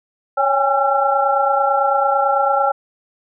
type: tone cluster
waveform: sine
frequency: 556 / 797 / 826 / 1356 Hz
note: C#5 / G5 / G#5 / E6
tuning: +5 / +28 / -10 / +49 cents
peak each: -19 dBFS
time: 0.37-2.72 s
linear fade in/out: 10 ms
effects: none